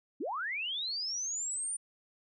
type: linear sweep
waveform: sine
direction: up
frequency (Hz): 222.9 to 9270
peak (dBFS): -33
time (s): 0.2-1.77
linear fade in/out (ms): 10
effects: none